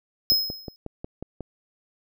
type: tone with exponential decay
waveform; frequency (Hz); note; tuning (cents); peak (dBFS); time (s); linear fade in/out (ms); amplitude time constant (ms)
square; 5130; E8; -48; -15; 0.3-0.76; 0; 100
type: click train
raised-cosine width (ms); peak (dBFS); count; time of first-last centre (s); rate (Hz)
2; -20; 7; 0.32-1.407; 5.52
effects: none